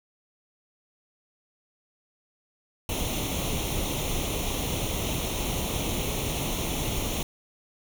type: noise with comb filter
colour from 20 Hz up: pink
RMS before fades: -29 dBFS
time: 2.89-7.23 s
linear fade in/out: 2 ms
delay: 0.31 ms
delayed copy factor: +0.75
effects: none

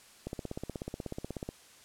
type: click train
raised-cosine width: 2 ms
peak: -23 dBFS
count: 21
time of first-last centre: 0.27-1.49 s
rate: 16.4 Hz
effects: white hiss -57 dBFS RMS until 1.84 s + low-pass 10000 Hz 12 dB/octave

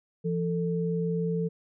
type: tone pair together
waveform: sine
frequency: 169.1 / 444.2 Hz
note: E3 / A4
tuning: +44 / +16 cents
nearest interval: octave + perfect fourth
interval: 1672 cents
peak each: -27 / -30 dBFS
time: 0.24-1.49 s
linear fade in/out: 20 ms
effects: none

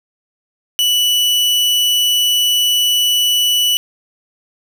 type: tone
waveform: 40% pulse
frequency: 2960 Hz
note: F#7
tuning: in tune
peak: -11 dBFS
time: 0.79-3.77 s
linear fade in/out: 0 ms
effects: none

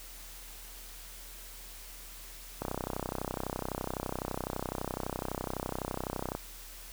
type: click train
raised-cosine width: 1 ms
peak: -19 dBFS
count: 120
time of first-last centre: 2.62-6.35 s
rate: 31.9 Hz
effects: added 40 Hz sine -49 dBFS peak until 6.92 s + white hiss -49 dBFS RMS until 6.92 s

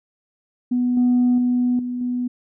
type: tone with level steps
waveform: sine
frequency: 246.8 Hz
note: B3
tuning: 1 cent flat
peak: -16 / -12 / -15 / -23 / -20 dBFS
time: 0.71-2.28 s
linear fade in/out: 10 ms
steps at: 0.97 / 1.38 / 1.79 / 2.01 s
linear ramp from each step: 2 ms
effects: tanh soft clip ceiling -11 dBFS

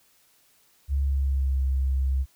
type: tone with pitch glide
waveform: sine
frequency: 69.3 to 66.59 Hz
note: C#2 to C2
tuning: 0 to +31 cents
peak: -21 dBFS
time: 0.88-2.26 s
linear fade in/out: 50 ms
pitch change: -69 cents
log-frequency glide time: 1.01-1.6 s
effects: white hiss -62 dBFS RMS until 2.35 s

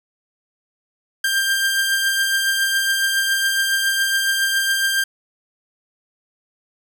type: beating tone pair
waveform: sawtooth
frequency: 1587 / 1594.2 Hz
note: G6 / G6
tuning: +21 / +29 cents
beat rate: 7.2 Hz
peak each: -14 / -23 dBFS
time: 1.24-5.04 s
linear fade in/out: 5 ms
effects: none

